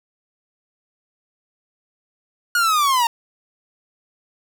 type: linear sweep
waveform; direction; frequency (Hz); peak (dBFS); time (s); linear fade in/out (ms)
45% pulse; down; 1450 to 910; -15; 2.55-3.07; 2
effects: 9-bit